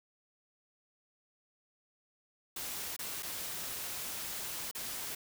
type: noise with dropouts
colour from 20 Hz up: white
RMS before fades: -40 dBFS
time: 2.56-5.15 s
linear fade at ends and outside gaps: 5 ms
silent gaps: 2.965-2.99 / 3.225-3.23 / 4.713-4.749 s
effects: none